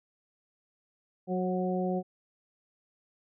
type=harmonic tone with a mistuned harmonic; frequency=183.8 Hz; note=F#3; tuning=11 cents flat; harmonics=1 / 2 / 3 / 4; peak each=-30 / -33 / -35 / -36 dBFS; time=1.27-2.03 s; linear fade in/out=50 ms; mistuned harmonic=3; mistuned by=-20 cents; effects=none